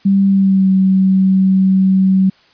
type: tone with pitch glide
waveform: sine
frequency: 196 to 190.09 Hz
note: G3 to F#3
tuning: 0 to +47 cents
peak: -8 dBFS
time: 0.05-2.3 s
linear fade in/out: 10 ms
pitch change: -53 cents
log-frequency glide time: 0.27-0.7 s
effects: white hiss -50 dBFS RMS until 2.53 s + resampled to 11025 Hz